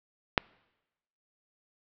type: click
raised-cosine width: 0.3 ms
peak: -4 dBFS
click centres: 0.378 s
effects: noise-tail reverb RT60 1.0 s tail -26 dB re dry + low-pass 4000 Hz 12 dB/octave